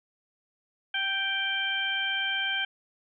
harmonic tone with a mistuned harmonic, 784 Hz, G5, in tune, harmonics 1 / 2 / 3 / 4, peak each -39 / -30 / -33 / -30 dBFS, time 0.94-2.65 s, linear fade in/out 5 ms, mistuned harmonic 1, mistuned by -15 cents, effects none

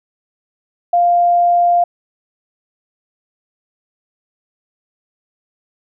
sine tone, 698.5 Hz, F5, in tune, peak -9 dBFS, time 0.93-1.84 s, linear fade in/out 5 ms, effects none

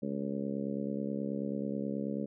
harmonic tone, 69.3 Hz, C#2, in tune, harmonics 2 / 3 / 4 / 5 / 6 / 7 / 8, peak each -45 / -35 / -39 / -46 / -43 / -43 / -43 dBFS, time 0.02-2.26 s, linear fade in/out 10 ms, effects none

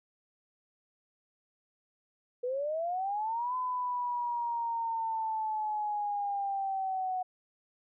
sine linear two-way sweep, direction up then down, 481.6 to 1014 to 736 Hz, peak -30 dBFS, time 2.43-7.23 s, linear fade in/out 10 ms, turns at 3.55 s, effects none

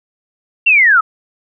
sine linear sweep, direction down, 2780 to 1239 Hz, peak -6 dBFS, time 0.66-1.01 s, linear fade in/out 10 ms, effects none

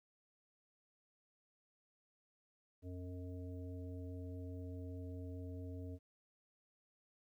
harmonic tone with a mistuned harmonic, 90.4 Hz, F#2, 40 cents flat, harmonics 1 / 3 / 5 / 7, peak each -45 / -50 / -55 / -59 dBFS, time 2.82-5.99 s, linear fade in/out 50 ms, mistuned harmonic 1, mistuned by -31 cents, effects 13-bit

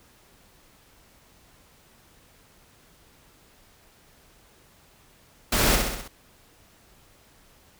pink noise with echo, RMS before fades -22 dBFS, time 5.52-5.76 s, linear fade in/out 5 ms, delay 64 ms, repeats 5, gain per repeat -4 dB, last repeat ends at 6.08 s, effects pink hiss -57 dBFS RMS until 7.79 s

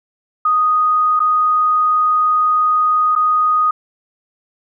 sine tone with dropouts, 1243 Hz, D#6, 2 cents flat, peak -11 dBFS, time 0.45-3.71 s, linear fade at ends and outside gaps 5 ms, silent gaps 1.194-1.201 / 3.153-3.16 s, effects none

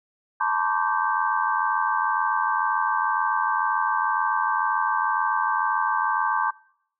sine tone cluster, 877 / 959 / 1072 / 1159 / 1559 Hz, A5 / A#5 / C6 / D6 / G6, -6 / +49 / +42 / -23 / -10 cents, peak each -27 dBFS, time 0.4-6.51 s, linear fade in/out 10 ms, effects noise-tail reverb RT60 0.7 s tail -24 dB re dry

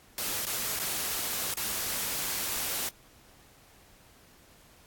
white noise with dropouts, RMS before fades -32 dBFS, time 0.18-2.89 s, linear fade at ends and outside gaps 1 ms, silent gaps 0.453-0.469 / 0.791-0.798 / 1.539-1.571 s, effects pink hiss -58 dBFS RMS until 4.86 s + AAC 64 kbps

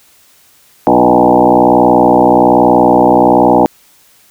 sine tone with frequency modulation, 554 Hz, C#5, 1 cent flat, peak -4 dBFS, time 0.87-3.66 s, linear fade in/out 0 ms, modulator 61.2 Hz, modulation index 5.5, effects white hiss -47 dBFS RMS until 4.3 s

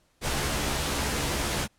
pink noise with comb filter, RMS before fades -28 dBFS, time 0.21-1.68 s, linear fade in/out 50 ms, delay 14 ms, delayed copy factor +0.55, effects pink hiss -67 dBFS RMS until 1.78 s + low-pass 11000 Hz 12 dB/octave

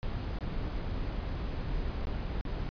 brown noise with dropouts, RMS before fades -34 dBFS, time 0.03-2.69 s, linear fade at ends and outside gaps 0 ms, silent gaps 0.387-0.408 / 2.054-2.071 / 2.41-2.452 s, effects resampled to 11025 Hz

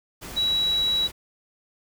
sine tone in noise, 3900 Hz, B7, 23 cents flat, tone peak -20 dBFS, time 0.36-1.08 s, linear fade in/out 20 ms, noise pink, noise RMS -38 dBFS, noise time 0.21-1.12 s, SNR +15 dB, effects none

